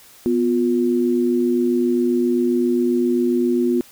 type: tone pair together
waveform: sine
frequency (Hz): 246.9 / 354.4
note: B3 / F4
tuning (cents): 0 / +25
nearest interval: tritone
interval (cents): 625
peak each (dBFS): -18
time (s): 0.26-3.81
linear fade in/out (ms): 0
effects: white hiss -47 dBFS RMS until 3.91 s